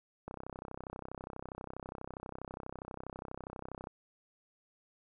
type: click train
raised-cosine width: 1 ms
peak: -28 dBFS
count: 117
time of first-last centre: 0.28-3.871 s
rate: 32.3 Hz
effects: none

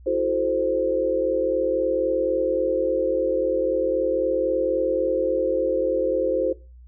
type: chord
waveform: sine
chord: F# half-diminished seventh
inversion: third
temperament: equal with one note detuned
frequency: 329.6 / 370 / 433.7 / 523.3 Hz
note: E4 / F#4 / A4 / C5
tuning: 0 / 0 / -25 / 0 cents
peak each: -28 / -26 / -28 / -22 dBFS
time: 0.06-6.53 s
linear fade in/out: 10 ms
effects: noise-tail reverb RT60 0.3 s tail -20 dB re dry + added 61 Hz sine -43 dBFS peak until 6.87 s

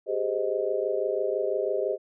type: chord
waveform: sine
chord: Ab major seventh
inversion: third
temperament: just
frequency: 389.3 / 415.3 / 519.1 / 623 Hz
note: G4 / Ab4 / C5 / Eb5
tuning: -12 / 0 / -14 / +2 cents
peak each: -30 dBFS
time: 0.06-1.98 s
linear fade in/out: 50 ms
effects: none

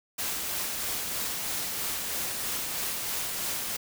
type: noise with tremolo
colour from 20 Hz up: white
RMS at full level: -31 dBFS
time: 0.18-3.77 s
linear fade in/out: 10 ms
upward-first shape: sine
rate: 3.1 Hz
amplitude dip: 25%
effects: none

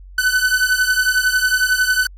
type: beating tone pair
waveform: 45% pulse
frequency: 1500 / 1511 Hz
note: F#6 / F#6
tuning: +23 / +36 cents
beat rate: 11 Hz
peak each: -17 dBFS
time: 0.18-2.07 s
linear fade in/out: 5 ms
effects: added 46 Hz sine -36 dBFS peak until 2.17 s + AAC 64 kbps

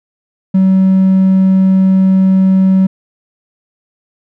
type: tone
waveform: triangle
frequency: 189.7 Hz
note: F#3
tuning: 43 cents sharp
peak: -3 dBFS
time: 0.54-2.87 s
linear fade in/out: 10 ms
effects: tanh soft clip ceiling 0 dBFS

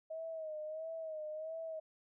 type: tone with vibrato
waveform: sine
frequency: 632 Hz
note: D#5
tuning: 27 cents sharp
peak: -40 dBFS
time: 0.1-1.8 s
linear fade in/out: 10 ms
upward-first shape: sine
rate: 1.5 Hz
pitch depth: 58 cents each way
effects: none

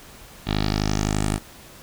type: tone with low-pass filter sweep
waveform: 10% pulse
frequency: 51.7 Hz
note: G#1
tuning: 7 cents flat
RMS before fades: -23 dBFS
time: 0.45-1.4 s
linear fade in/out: 50 ms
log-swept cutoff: 3600 to 10000 Hz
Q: 3.6
effects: pink hiss -45 dBFS RMS until 1.82 s

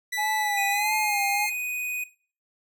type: tone with pitch glide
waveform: sawtooth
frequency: 1975.5 to 2117 Hz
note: B6 to C7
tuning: 0 to +20 cents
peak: -24 dBFS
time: 0.12-1.5 s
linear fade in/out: 10 ms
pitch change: +120 cents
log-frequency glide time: 0.7-0.94 s
type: tone with vibrato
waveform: triangle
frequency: 830.6 Hz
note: G#5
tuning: in tune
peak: -24 dBFS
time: 0.17-1.47 s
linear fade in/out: 20 ms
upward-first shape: sine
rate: 1.6 Hz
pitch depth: 72 cents each way
type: tone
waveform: square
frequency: 2489 Hz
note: D#7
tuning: in tune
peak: -28 dBFS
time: 0.57-2.04 s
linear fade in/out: 5 ms
effects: noise-tail reverb RT60 0.4 s tail -17 dB re dry

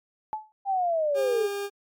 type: tone with exponential decay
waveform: sine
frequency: 863 Hz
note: A5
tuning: 34 cents flat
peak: -24 dBFS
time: 0.33-0.52 s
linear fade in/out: 0 ms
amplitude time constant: 40 ms
type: linear sweep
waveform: sine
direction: down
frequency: 802 to 401.4 Hz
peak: -22 dBFS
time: 0.65-1.49 s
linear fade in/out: 50 ms
type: tone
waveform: 40% pulse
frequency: 403.2 Hz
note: G4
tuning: 49 cents sharp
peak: -28 dBFS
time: 1.14-1.7 s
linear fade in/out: 50 ms
effects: MP3 96 kbps

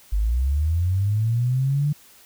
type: linear sweep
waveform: sine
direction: up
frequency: 47.82 to 149.7 Hz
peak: -18 dBFS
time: 0.12-1.93 s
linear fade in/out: 10 ms
effects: white hiss -51 dBFS RMS until 2.25 s

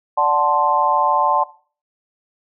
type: chord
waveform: sine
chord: D dominant seventh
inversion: none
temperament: equal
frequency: 587.3 / 740 / 880 / 1046.5 Hz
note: D5 / F#5 / A5 / C6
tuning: 0 / 0 / 0 / 0 cents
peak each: -22 / -21 / -17 / -18 dBFS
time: 0.17-1.44 s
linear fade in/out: 10 ms
effects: noise-tail reverb RT60 0.4 s tail -18 dB re dry

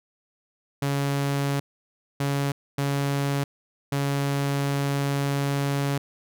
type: tone bursts at uneven times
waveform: sawtooth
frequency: 140.4 Hz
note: C#3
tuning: 22 cents sharp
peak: -19 dBFS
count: 4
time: 0.82-1.6 / 2.2-2.52 / 2.78-3.44 / 3.92-5.98 s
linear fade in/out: 5 ms
effects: none

